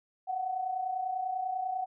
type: tone pair together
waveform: sine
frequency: 720 / 750.1 Hz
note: F#5 / F#5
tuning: -47 / +23 cents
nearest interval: minor second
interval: 70 cents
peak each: -38 / -31 dBFS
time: 0.27-1.86 s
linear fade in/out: 20 ms
effects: none